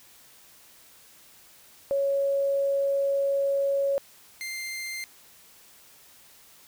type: tone pair in turn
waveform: sine / sawtooth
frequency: 555 / 2095 Hz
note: C#5 / C7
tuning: +2 / +2 cents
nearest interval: octave + major seventh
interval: 2300 cents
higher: second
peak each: -22 / -29 dBFS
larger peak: first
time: 1.91-3.98 / 4.41-5.04 s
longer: first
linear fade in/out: 0 ms
effects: white hiss -54 dBFS RMS until 6.67 s